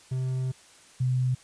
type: tone pair in turn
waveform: triangle / sine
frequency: 129.4 / 127.32 Hz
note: C3 / C3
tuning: -19 / -47 cents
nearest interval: unison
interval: 28 cents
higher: first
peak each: -24 / -22 dBFS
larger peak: second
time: 0.11-0.52 / 1-1.35 s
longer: first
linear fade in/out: 10 ms
effects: white hiss -54 dBFS RMS until 1.43 s + resampled to 22050 Hz